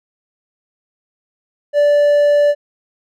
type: tone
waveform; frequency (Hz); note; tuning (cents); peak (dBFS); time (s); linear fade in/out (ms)
triangle; 583; D5; -13; -7; 1.73-2.55; 50
effects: none